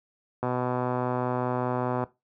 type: click train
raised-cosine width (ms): 1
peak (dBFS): -14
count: 202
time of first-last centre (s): 0.43-2.038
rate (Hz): 125
effects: noise-tail reverb RT60 0.2 s tail -17 dB re dry + high-pass 80 Hz 12 dB/octave